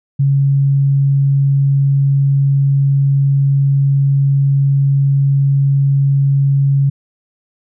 sine tone, 138.6 Hz, C#3, in tune, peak -9 dBFS, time 0.19-6.9 s, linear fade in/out 10 ms, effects none

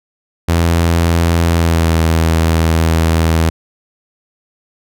sawtooth tone with pitch glide, 84.1 to 81.56 Hz, E2 to E2, +35 to -18 cents, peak -6 dBFS, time 0.48-3.5 s, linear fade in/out 10 ms, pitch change -53 cents, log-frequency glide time 1.51-1.97 s, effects none

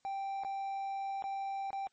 triangle tone with dropouts, 784 Hz, G5, in tune, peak -33 dBFS, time 0.05-1.87 s, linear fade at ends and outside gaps 0 ms, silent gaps 0.436-0.448 / 1.223-1.24 / 1.705-1.73 s, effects white hiss -75 dBFS RMS until 1.92 s + MP3 32 kbps

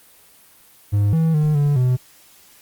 triangle tone with pitch steps, 102.3 / 162.1 / 151.9 / 144.7 / 126.3 Hz, G#2 / E3 / D#3 / D3 / B2, -26 / -29 / -41 / -25 / +39 cents, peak -12 dBFS, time 0.92-1.97 s, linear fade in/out 20 ms, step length 210 ms, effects white hiss -50 dBFS RMS until 2.61 s + Opus 32 kbps

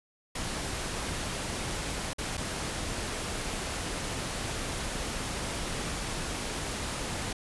pink noise with dropouts, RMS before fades -34 dBFS, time 0.35-7.33 s, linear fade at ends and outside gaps 5 ms, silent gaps 2.134-2.183 / 2.371-2.376 s, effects resampled to 24000 Hz

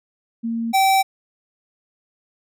sine / square tone pair in turn, 229.7 / 772.6 Hz, A#3 / G5, -25 / -25 cents, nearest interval octave + major sixth, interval 2100 cents, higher second, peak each -21 / -14 dBFS, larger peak second, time 0.43-0.73 / 0.73-1.03 s, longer neither, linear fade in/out 20 ms, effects none

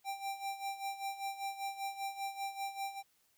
square tone with tremolo, 787 Hz, G5, 7 cents sharp, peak -36 dBFS, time 0.04-3.03 s, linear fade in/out 50 ms, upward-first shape sine, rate 5.1 Hz, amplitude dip 75%, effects white hiss -73 dBFS RMS until 3.37 s

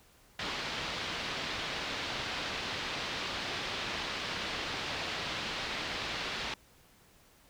white low-pass noise, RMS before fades -37 dBFS, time 0.39-6.54 s, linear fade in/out 2 ms, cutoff 4200 Hz, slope 24 dB/octave, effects pink hiss -62 dBFS RMS until 7.49 s

